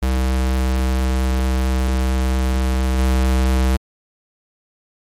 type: tone with level steps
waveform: square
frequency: 64.6 Hz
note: C2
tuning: 21 cents flat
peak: -16 / -14 dBFS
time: 0.02-3.77 s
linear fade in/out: 10 ms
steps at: 2.98 s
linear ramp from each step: 10 ms
effects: MP3 64 kbps

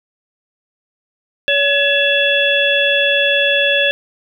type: harmonic tone with a mistuned harmonic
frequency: 565 Hz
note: C#5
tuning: 33 cents sharp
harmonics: 1 / 3 / 5 / 6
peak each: -17 / -17 / -17 / -17 dBFS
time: 1.48-3.91 s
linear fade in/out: 0 ms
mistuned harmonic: 5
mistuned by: -90 cents
effects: 8-bit

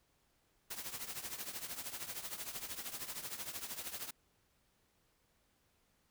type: noise with tremolo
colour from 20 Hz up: white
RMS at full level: -41 dBFS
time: 0.7-4.11 s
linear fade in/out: 10 ms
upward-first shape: triangle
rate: 13 Hz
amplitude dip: 80%
effects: pink hiss -75 dBFS RMS until 6.1 s

